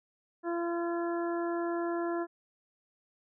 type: harmonic tone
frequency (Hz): 341.3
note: F4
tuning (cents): -40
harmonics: 1 / 2 / 3 / 4 / 5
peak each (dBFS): -31 / -37 / -41 / -43 / -45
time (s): 0.43-2.27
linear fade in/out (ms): 50
effects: none